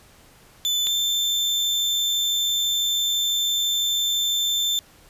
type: tone pair in turn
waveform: 35% pulse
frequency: 3511 / 3554 Hz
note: A7 / A7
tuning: -4 / +17 cents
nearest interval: unison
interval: 21 cents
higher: second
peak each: -18 dBFS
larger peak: neither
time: 0.65-0.87 / 0.87-4.79 s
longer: second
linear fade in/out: 0 ms
effects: pink hiss -52 dBFS RMS until 5.09 s + resampled to 32000 Hz